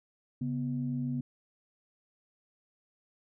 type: tone pair together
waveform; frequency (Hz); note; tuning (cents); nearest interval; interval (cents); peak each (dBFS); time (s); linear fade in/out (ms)
sine; 138.59 / 246.2; C#3 / B3; 0 / -5; minor seventh; 995; -33 / -32; 0.41-1.21; 5
effects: tanh soft clip ceiling -22 dBFS